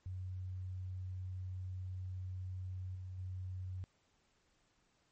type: tone with level steps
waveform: sine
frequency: 92.5 Hz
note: F#2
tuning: in tune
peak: -40 / -43 / -40 dBFS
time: 0.06-3.84 s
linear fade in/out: 0 ms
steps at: 2.95 / 3.18 s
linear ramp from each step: 5 ms
effects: pink hiss -75 dBFS RMS until 5.11 s + MP3 32 kbps